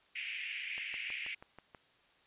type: band-pass noise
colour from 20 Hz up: pink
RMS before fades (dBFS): -41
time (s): 0.15-1.35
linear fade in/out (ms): 10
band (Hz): 2100 to 2800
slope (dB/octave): 48
type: click train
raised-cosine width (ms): 0.5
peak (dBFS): -35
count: 7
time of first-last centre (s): 0.78-1.748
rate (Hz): 6.2
effects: white hiss -67 dBFS RMS until 2.26 s + resampled to 8000 Hz